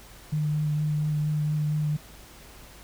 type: tone with vibrato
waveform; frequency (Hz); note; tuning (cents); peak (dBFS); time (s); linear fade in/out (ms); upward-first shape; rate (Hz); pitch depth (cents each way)
sine; 151.1; D3; +50; -23; 0.32-1.97; 10; triangle; 4.3; 18
effects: added 50 Hz sine -52 dBFS peak until 2.83 s + pink hiss -49 dBFS RMS until 2.83 s